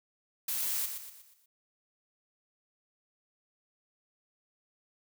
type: noise with echo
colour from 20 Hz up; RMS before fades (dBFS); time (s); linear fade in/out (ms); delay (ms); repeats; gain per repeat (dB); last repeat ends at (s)
blue; -33; 0.48-0.86; 5; 120; 5; -7; 1.46
effects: none